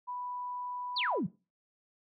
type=tone; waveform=sine; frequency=987.8 Hz; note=B5; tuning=in tune; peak=-36 dBFS; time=0.07-1.2 s; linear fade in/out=20 ms
type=exponential sweep; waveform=sine; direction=down; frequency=4857 to 146.83 Hz; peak=-29 dBFS; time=0.96-1.27 s; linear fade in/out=10 ms
effects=noise-tail reverb RT60 0.3 s tail -20 dB re dry